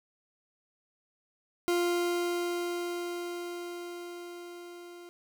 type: tone with level ramp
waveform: 40% pulse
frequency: 349.2 Hz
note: F4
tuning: in tune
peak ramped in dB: -24 to -45 dBFS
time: 1.68-5.09 s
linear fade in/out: 0 ms
effects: none